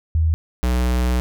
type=tone pair in turn; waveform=sine / square; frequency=80.1 / 61.68 Hz; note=E2 / B1; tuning=-49 / -2 cents; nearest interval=perfect fourth; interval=453 cents; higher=first; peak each=-14 / -17 dBFS; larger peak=first; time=0.15-0.34 / 0.63-1.2 s; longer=second; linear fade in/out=0 ms; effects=none